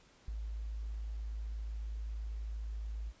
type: tone with ADSR envelope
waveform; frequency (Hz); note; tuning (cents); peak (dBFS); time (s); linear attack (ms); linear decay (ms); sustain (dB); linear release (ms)
sine; 54; A1; -32; -33; 0.28-3.13; 4; 5; -4; 51
effects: pink hiss -64 dBFS RMS until 3.2 s + resampled to 16000 Hz